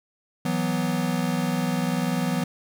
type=chord; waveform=square; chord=E suspended second; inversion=none; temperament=equal; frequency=164.81 / 185 / 246.9 Hz; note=E3 / F#3 / B3; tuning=0 / 0 / 0 cents; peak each=-28 dBFS; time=0.45-2.44 s; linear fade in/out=5 ms; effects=none